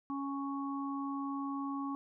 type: harmonic tone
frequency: 277.2 Hz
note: C#4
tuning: in tune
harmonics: 1 / 3 / 4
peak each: -36 / -46 / -41 dBFS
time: 0.1-1.95 s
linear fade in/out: 0 ms
effects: none